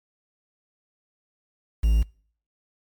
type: tone with quantisation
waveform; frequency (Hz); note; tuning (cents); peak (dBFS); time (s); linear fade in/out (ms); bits
triangle; 55; A1; 0; -14; 1.83-2.03; 10; 7
effects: noise-tail reverb RT60 0.5 s tail -25 dB re dry + MP3 96 kbps